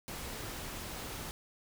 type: noise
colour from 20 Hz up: pink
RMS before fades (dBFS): -42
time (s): 0.08-1.31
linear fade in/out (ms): 0
effects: none